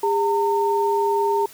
sine tone pair together, 404.9 / 911 Hz, G#4 / A#5, -44 / -40 cents, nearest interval octave + major second, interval 1404 cents, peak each -20 dBFS, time 0.03-1.46 s, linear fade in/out 5 ms, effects white hiss -45 dBFS RMS until 1.53 s

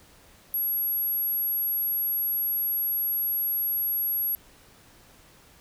sine tone, 11480 Hz, F9, 47 cents sharp, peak -24 dBFS, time 0.54-4.35 s, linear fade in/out 0 ms, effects pink hiss -55 dBFS RMS until 5.6 s

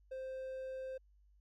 triangle tone, 523.3 Hz, C5, in tune, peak -39 dBFS, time 0.11-0.98 s, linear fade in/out 10 ms, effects added 50 Hz sine -64 dBFS peak until 1.4 s

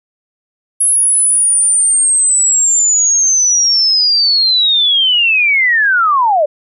sine linear sweep, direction down, 10770 to 560 Hz, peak -8 dBFS, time 0.8-6.46 s, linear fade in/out 10 ms, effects none

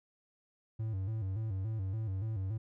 triangle tone with vibrato, 102.7 Hz, G#2, 19 cents flat, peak -31 dBFS, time 0.79-2.58 s, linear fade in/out 10 ms, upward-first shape square, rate 3.5 Hz, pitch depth 130 cents each way, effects none

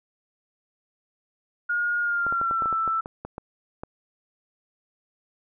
sine tone with pitch glide, 1429 to 1325.6 Hz, F6 to E6, +39 to +9 cents, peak -22 dBFS, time 1.69-3.01 s, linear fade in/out 10 ms, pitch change -130 cents, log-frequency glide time 2.01-2.69 s
clicks, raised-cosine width 1 ms, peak -20 dBFS, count 12, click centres 2.266 / 2.325 / 2.414 / 2.511 / 2.622 / 2.658 / 2.727 / 2.877 / 3.059 / 3.25 / 3.381 / 3.835 s
effects none

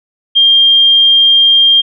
sine tone, 3202 Hz, G7, 36 cents sharp, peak -4 dBFS, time 0.35-1.82 s, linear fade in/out 20 ms, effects none

